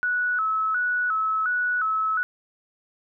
sine tone with vibrato, 1381 Hz, F6, 20 cents flat, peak -21 dBFS, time 0.03-2.23 s, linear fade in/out 0 ms, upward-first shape square, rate 1.4 Hz, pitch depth 110 cents each way, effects none

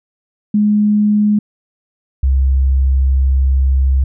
sine tone pair in turn, 209.2 / 66.58 Hz, G#3 / C2, +13 / +31 cents, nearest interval octave + minor sixth, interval 1982 cents, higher first, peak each -9 dBFS, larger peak neither, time 0.54-1.39 / 2.23-4.04 s, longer second, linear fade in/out 5 ms, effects none

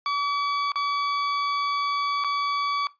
40% pulse tone with dropouts, 1142 Hz, D6, 49 cents flat, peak -22 dBFS, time 0.06-2.87 s, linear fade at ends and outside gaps 1 ms, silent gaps 0.719-0.757 / 2.239-2.245 s, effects noise-tail reverb RT60 0.2 s tail -18 dB re dry + resampled to 11025 Hz

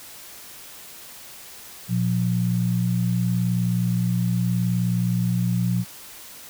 sine tone pair together, 118.8 / 178 Hz, A#2 / F3, +33 / +33 cents, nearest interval perfect fifth, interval 700 cents, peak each -22 dBFS, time 1.88-5.85 s, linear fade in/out 50 ms, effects white hiss -42 dBFS RMS until 6.49 s

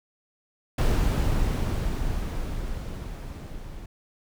brown noise with level ramp, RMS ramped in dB -20 to -39 dBFS, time 0.78-3.86 s, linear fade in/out 5 ms, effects none

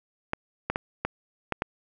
clicks, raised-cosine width 0.5 ms, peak -11 dBFS, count 6, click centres 0.334 / 0.7 / 0.759 / 1.05 / 1.523 / 1.621 s, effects none

